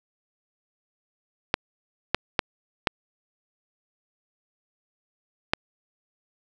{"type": "clicks", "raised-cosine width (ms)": 0.3, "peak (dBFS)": -3, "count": 5, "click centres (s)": [1.541, 2.146, 2.392, 2.872, 5.535], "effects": []}